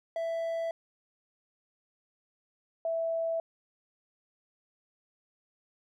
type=tone pair in turn; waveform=triangle / sine; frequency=662 / 658.9 Hz; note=E5 / E5; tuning=+7 / -1 cents; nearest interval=unison; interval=8 cents; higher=first; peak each=-28 dBFS; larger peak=neither; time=0.16-0.71 / 2.85-3.4 s; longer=neither; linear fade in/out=2 ms; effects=none